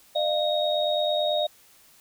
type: tone cluster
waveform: sine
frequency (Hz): 604 / 693 / 3753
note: D5 / F5 / A#7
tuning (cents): +48 / -14 / +11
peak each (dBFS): -24 / -28 / -28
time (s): 0.15-1.47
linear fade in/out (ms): 10
effects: white hiss -56 dBFS RMS until 2 s